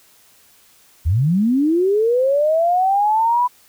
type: linear sweep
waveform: sine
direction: up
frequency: 70.2 to 998 Hz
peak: -13 dBFS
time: 1.05-3.48 s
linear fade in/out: 20 ms
effects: white hiss -52 dBFS RMS until 3.68 s